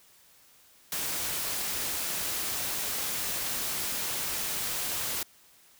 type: noise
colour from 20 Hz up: white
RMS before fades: -32 dBFS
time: 0.92-5.23 s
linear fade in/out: 2 ms
effects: white hiss -59 dBFS RMS until 5.79 s